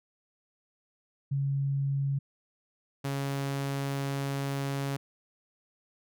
sine / sawtooth tone pair in turn, 138.59 / 138.59 Hz, C#3 / C#3, 0 / 0 cents, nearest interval unison, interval 0 cents, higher neither, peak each -26 dBFS, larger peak neither, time 1.31-2.19 / 3.04-4.97 s, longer second, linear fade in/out 10 ms, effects none

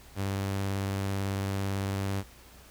sawtooth tone with vibrato, 98 Hz, G2, in tune, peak -25 dBFS, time 0.15-2.24 s, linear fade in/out 50 ms, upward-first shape sine, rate 18 Hz, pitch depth 20 cents each way, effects added 60 Hz sine -55 dBFS peak until 2.7 s + pink hiss -54 dBFS RMS until 2.7 s

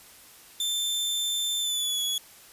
sawtooth tone with pitch glide, 3552 to 3374 Hz, A7 to G#7, +16 to +27 cents, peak -23 dBFS, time 0.6-2.18 s, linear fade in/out 2 ms, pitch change -89 cents, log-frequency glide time 1.6-2.01 s, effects white hiss -51 dBFS RMS until 2.52 s + resampled to 32000 Hz

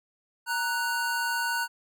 square tone pair together, 932.3 / 1479.9 Hz, A#5 / F#6, 0 / 0 cents, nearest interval minor sixth, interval 800 cents, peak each -31 / -29 dBFS, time 0.46-1.68 s, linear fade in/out 50 ms, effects none

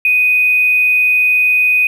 triangle tone with hard clipping, 2493 Hz, D#7, 3 cents sharp, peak -9 dBFS, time 0.05-1.87 s, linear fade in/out 2 ms, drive 3 dB, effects none

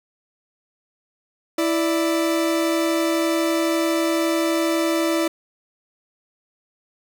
40% pulse tone pair together, 329.6 / 587.3 Hz, E4 / D5, 0 / 0 cents, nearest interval minor seventh, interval 1000 cents, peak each -19 / -23 dBFS, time 1.58-5.28 s, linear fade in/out 5 ms, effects none

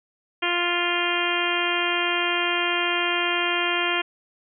harmonic tone with a mistuned harmonic, 349.2 Hz, F4, in tune, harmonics 1 / 2 / 3 / 4 / 5 / 6 / 7 / 8 / 9, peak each -29 / -31 / -30 / -30 / -30 / -31 / -29 / -29 / -30 dBFS, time 0.42-4.02 s, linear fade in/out 10 ms, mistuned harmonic 9, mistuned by +17 cents, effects none

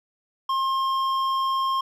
sine tone with hard clipping, 1066 Hz, C6, 32 cents sharp, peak -23 dBFS, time 0.49-1.81 s, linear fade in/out 5 ms, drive 8 dB, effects none

